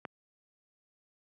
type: click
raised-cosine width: 0.5 ms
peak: -22 dBFS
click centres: 0.052 s
effects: high-pass 150 Hz 12 dB/octave